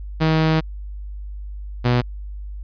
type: tone pair in turn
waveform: sawtooth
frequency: 158.7 / 122.4 Hz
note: D#3 / B2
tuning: +35 / -15 cents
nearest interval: major third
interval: 450 cents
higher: first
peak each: -11 dBFS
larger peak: neither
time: 0.2-0.61 / 1.84-2.02 s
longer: first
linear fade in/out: 20 ms
effects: added 50 Hz sine -29 dBFS peak until 2.63 s + resampled to 11025 Hz